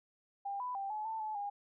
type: tone with pitch steps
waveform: sine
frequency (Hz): 798 / 995 / 787 / 854 / 888 / 862 / 812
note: G5 / B5 / G5 / G#5 / A5 / A5 / G#5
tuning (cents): +31 / +13 / +7 / +48 / +16 / -36 / -39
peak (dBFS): -36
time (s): 0.45-1.5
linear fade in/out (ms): 10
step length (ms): 150
effects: none